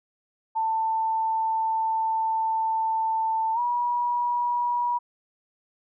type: tone with pitch glide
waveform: sine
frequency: 890 to 965 Hz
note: A5 to B5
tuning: +20 to -40 cents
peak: -22 dBFS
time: 0.55-4.99 s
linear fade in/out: 20 ms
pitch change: +140 cents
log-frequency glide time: 3.54-3.59 s
effects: none